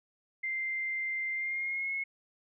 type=tone with pitch glide; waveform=sine; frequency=2090 to 2176 Hz; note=C7 to C#7; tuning=-2 to -33 cents; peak=-31 dBFS; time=0.43-2.04 s; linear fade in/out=10 ms; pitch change=+69 cents; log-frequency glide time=1.32-1.92 s; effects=none